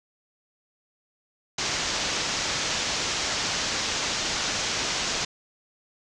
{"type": "low-pass noise", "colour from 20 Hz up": "white", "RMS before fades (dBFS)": -28, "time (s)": [1.58, 5.25], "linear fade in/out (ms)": 5, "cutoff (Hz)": 6800, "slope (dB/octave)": 48, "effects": []}